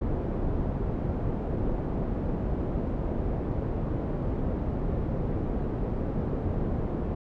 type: low-pass noise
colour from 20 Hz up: pink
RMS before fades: -29 dBFS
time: 0.01-7.15 s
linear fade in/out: 10 ms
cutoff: 500 Hz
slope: 12 dB/octave
effects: none